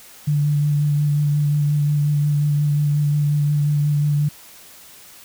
sine tone with vibrato, 146.83 Hz, D3, in tune, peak -15 dBFS, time 0.27-4.29 s, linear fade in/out 10 ms, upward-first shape sine, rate 5.6 Hz, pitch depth 18 cents each way, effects white hiss -44 dBFS RMS until 5.24 s

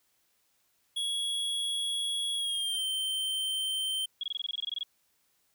square tone with pitch glide, 3339 to 3115 Hz, G#7 to G7, +9 to -12 cents, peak -30 dBFS, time 0.96-4.06 s, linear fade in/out 10 ms, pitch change -121 cents, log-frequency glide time 2.35-2.84 s
sine tone bursts, 3322 Hz, G#7, in tune, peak -30 dBFS, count 14, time 4.21-4.832 s, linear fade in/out 2 ms, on 24 ms, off 22 ms
effects white hiss -72 dBFS RMS until 5.54 s

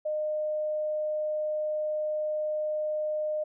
sine tone, 611 Hz, D#5, 32 cents flat, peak -27 dBFS, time 0.05-3.44 s, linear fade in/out 10 ms, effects none

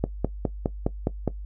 click train, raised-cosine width 2 ms, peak -9 dBFS, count 7, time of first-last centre 0.04-1.277 s, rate 4.85 Hz, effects noise-tail reverb RT60 0.1 s tail -17 dB re dry + added 50 Hz sine -33 dBFS peak until 1.45 s

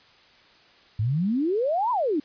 sine exponential two-way sweep, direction up then down, 99.8 to 1024 to 274.6 Hz, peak -21 dBFS, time 0.99-2.2 s, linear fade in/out 5 ms, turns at 1.91 s, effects white hiss -55 dBFS RMS until 2.24 s + resampled to 11025 Hz

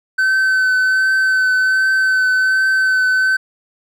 triangle tone with vibrato, 1527 Hz, G6, 46 cents flat, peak -10 dBFS, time 0.18-3.37 s, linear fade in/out 10 ms, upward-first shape triangle, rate 1.3 Hz, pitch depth 18 cents each way, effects none

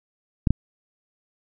clicks, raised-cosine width 5 ms, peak -5 dBFS, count 2, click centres 0.472 / 0.506 s, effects none

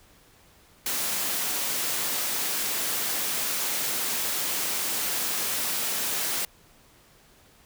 white high-pass noise, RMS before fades -28 dBFS, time 0.86-6.45 s, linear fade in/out 2 ms, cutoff 160 Hz, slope 12 dB/octave, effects pink hiss -57 dBFS RMS until 7.65 s

